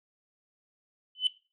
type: tone with exponential growth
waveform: sine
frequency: 3018 Hz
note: F#7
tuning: 34 cents sharp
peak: -16 dBFS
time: 1.15-1.27 s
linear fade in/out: 2 ms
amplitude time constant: 24 ms
effects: noise-tail reverb RT60 0.3 s tail -18 dB re dry + tanh soft clip ceiling -18 dBFS